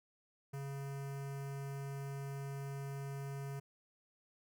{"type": "tone with notch filter", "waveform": "square", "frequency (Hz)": 138.59, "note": "C#3", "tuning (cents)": 0, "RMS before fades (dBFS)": -43, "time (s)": [0.53, 3.6], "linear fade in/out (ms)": 10, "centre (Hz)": 3700, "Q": 1.2, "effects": []}